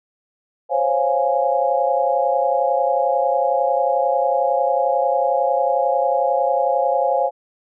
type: chord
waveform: sine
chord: Db major seventh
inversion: third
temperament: equal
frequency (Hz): 523.3 / 554.4 / 698.5 / 830.6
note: C5 / Db5 / F5 / Ab5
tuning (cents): 0 / 0 / 0 / 0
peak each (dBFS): -21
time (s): 0.69-7.31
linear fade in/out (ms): 50
effects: none